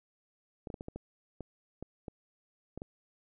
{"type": "clicks", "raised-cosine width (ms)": 2, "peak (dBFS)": -27, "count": 11, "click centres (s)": [0.672, 0.702, 0.742, 0.809, 0.884, 0.96, 1.407, 1.826, 2.082, 2.776, 2.819], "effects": []}